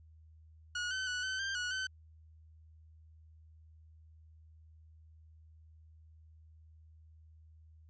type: tone with pitch steps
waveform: sawtooth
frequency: 1452 / 1527 / 1477 / 1527 / 1580 / 1463 / 1528 Hz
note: F#6 / G6 / F#6 / G6 / G6 / F#6 / G6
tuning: -33 / -46 / -3 / -46 / +13 / -20 / -45 cents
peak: -31 dBFS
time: 0.75-1.87 s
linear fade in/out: 5 ms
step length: 160 ms
effects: added 79 Hz sine -56 dBFS peak until 7.89 s + resampled to 16000 Hz